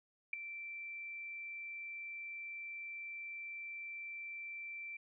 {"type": "tone with ADSR envelope", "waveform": "sine", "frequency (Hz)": 2342, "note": "D7", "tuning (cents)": -5, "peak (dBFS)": -30, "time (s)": [0.33, 4.97], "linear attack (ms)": 4, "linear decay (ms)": 7, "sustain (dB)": -13, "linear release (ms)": 6, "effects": []}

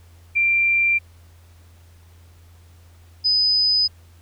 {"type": "tone pair in turn", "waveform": "sine", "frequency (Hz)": [2367, 5005], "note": ["D7", "D#8"], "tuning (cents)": [13, 9], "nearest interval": "octave + minor second", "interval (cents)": 1296, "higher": "second", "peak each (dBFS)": -15, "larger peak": "neither", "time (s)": [[0.35, 0.99], [3.24, 3.88]], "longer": "neither", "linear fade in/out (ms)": 20, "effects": ["added 85 Hz sine -46 dBFS peak until 4.21 s", "pink hiss -57 dBFS RMS until 4.21 s"]}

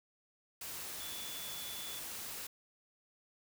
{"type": "tone in noise", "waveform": "sine", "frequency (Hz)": 3449, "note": "A7", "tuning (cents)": -35, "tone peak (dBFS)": -47, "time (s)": [1, 1.99], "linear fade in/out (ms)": 5, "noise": "white", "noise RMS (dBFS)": -44, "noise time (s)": [0.61, 2.47], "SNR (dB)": -6, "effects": []}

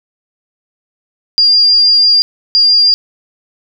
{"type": "tone bursts at uneven times", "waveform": "sine", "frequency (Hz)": 4802, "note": "D8", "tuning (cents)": 38, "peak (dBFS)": -5, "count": 2, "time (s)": [[1.38, 2.22], [2.55, 2.94]], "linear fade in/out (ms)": 0, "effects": []}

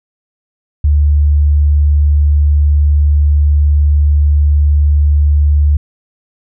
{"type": "tone", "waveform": "sine", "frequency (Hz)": 73.42, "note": "D2", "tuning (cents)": 0, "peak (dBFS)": -6, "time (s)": [0.84, 5.77], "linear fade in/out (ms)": 5, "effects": []}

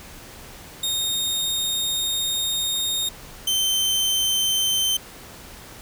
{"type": "tone pair in turn", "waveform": "sawtooth", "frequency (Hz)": [3697, 3097], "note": ["A#7", "G7"], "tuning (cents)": [-15, -22], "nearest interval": "minor third", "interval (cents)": 307, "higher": "first", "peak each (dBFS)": [-19, -16], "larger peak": "second", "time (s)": [[0.83, 3.09], [3.47, 4.97]], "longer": "first", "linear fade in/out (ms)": 5, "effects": ["pink hiss -42 dBFS RMS until 5.81 s"]}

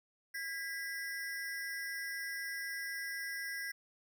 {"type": "ring-modulated tone", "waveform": "square", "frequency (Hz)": 1804, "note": "A6", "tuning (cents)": 43, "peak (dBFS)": -36, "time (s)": [0.34, 3.72], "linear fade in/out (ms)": 10, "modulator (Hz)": 172, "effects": []}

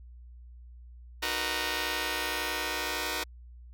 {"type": "chord", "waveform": "5% pulse", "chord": "B major seventh", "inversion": "first", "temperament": "just", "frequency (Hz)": [308.7, 370.4, 463, 493.9], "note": ["D#4", "F#4", "A#4", "B4"], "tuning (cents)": [-14, 2, -12, 0], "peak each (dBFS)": -25, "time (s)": [1.22, 3.24], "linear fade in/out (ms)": 10, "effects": ["added 60 Hz sine -46 dBFS peak until 3.73 s"]}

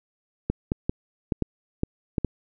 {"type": "clicks", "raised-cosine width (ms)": 3, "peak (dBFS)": -10, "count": 8, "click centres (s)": [0.5, 0.719, 0.895, 1.322, 1.423, 1.834, 2.182, 2.247], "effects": []}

